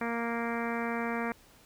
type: harmonic tone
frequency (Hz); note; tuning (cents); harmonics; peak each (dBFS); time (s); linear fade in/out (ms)
233.1; A#3; 0; 1 / 2 / 3 / 4 / 5 / 6 / 7 / 8 / 9 / 10; -34 / -37 / -39 / -40 / -41 / -42 / -42 / -43 / -44 / -44; 0.01-1.32; 2
effects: pink hiss -59 dBFS RMS until 1.65 s